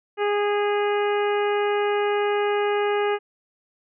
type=harmonic tone; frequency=411.6 Hz; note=G#4; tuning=16 cents flat; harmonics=1 / 2 / 3 / 4 / 5 / 6 / 7; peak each=-21 / -27 / -31 / -33 / -35 / -37 / -38 dBFS; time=0.17-3.19 s; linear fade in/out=50 ms; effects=none